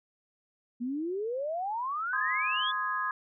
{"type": "exponential sweep", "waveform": "sine", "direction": "up", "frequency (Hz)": [233.1, 3520], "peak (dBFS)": -30, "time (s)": [0.8, 2.72], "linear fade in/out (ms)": 20}
{"type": "chord", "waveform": "sine", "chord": "Ab major", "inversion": "first", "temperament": "just", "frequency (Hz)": [1038.3, 1245.9, 1661.2], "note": ["C6", "Eb6", "Ab6"], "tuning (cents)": [-14, 2, 0], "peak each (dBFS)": -33, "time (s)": [2.13, 3.11], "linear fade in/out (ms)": 2}
{"effects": []}